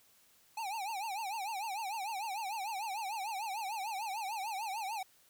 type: tone with vibrato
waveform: square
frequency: 830.6 Hz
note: G#5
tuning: in tune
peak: -37 dBFS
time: 0.57-5.03 s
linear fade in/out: 5 ms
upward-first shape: triangle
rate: 6.7 Hz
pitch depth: 210 cents each way
effects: white hiss -66 dBFS RMS until 5.29 s